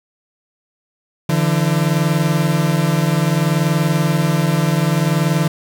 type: tone pair together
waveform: 40% pulse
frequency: 147.8 / 168.41 Hz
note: D3 / E3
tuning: +11 / +37 cents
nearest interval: major second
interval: 226 cents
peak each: -16 dBFS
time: 1.29-5.48 s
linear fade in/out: 5 ms
effects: 7-bit